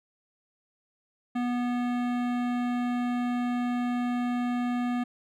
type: tone with hard clipping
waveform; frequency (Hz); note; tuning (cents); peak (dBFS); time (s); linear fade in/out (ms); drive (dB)
sine; 244.3; B3; -19; -28; 1.35-5.04; 10; 17
effects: none